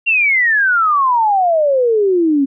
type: exponential sweep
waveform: sine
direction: down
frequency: 2789 to 266.8 Hz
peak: -10 dBFS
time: 0.06-2.46 s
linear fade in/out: 20 ms
effects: none